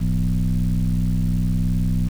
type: tone with frequency modulation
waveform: sine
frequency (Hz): 103.83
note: G#2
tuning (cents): 0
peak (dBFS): -16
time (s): 0-2.09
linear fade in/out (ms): 20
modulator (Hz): 62.8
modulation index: 1.6
effects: tanh soft clip ceiling -12 dBFS + 7-bit